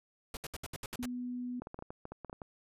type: noise bursts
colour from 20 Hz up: pink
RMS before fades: -41 dBFS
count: 8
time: 0.34-1.056 s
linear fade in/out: 2 ms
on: 30 ms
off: 68 ms
type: tone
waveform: sine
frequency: 246.9 Hz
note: B3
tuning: in tune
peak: -36 dBFS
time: 0.99-1.6 s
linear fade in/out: 5 ms
type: clicks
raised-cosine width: 1 ms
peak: -29 dBFS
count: 12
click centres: 1.62 / 1.671 / 1.744 / 1.79 / 1.824 / 1.905 / 2.054 / 2.12 / 2.247 / 2.297 / 2.329 / 2.418 s
effects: resampled to 32000 Hz